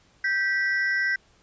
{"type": "ring-modulated tone", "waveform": "triangle", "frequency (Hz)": 1760, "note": "A6", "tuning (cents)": 0, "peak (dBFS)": -17, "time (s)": [0.24, 1.16], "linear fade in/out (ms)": 5, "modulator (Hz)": 194, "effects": ["pink hiss -60 dBFS RMS until 1.42 s", "resampled to 16000 Hz"]}